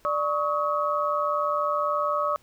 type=tone cluster; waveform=sine; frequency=591 / 1114 / 1273 Hz; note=D5 / C#6 / D#6; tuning=+11 / +8 / +39 cents; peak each=-27 dBFS; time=0.05-2.36 s; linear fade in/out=0 ms; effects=pink hiss -60 dBFS RMS until 2.42 s